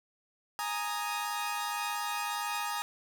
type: chord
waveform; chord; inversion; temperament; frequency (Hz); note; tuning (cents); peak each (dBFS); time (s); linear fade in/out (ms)
sawtooth; Ab suspended second; none; equal; 830.6 / 932.3 / 1244.5; Ab5 / Bb5 / Eb6; 0 / 0 / 0; -33; 0.59-2.82; 0
effects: none